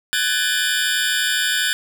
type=tone cluster; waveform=25% pulse; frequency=1503 / 1664 / 1756 / 2407 / 3645 Hz; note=F#6 / G#6 / A6 / D7 / A#7; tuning=+27 / +3 / -4 / +42 / -40 cents; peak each=-18 / -20 / -22 / -27 / -21 dBFS; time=0.13-1.73 s; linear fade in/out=0 ms; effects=none